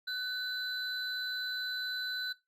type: tone pair together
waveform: triangle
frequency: 1505 / 4018 Hz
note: F#6 / B7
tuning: +29 / +29 cents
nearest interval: octave + perfect fourth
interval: 1700 cents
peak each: -35 / -36 dBFS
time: 0.07-2.33 s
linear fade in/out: 10 ms
effects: noise-tail reverb RT60 0.2 s tail -17 dB re dry